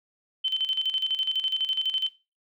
sine tone with tremolo, 3075 Hz, G7, 34 cents flat, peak -22 dBFS, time 0.44-2.09 s, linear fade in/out 10 ms, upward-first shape square, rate 12 Hz, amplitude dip 70%, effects noise-tail reverb RT60 0.3 s tail -18 dB re dry

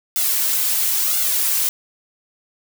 blue noise with flanger, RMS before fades -19 dBFS, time 0.16-1.69 s, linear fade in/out 0 ms, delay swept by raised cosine 1.4 to 4.1 ms, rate 0.98 Hz, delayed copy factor +0.9, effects none

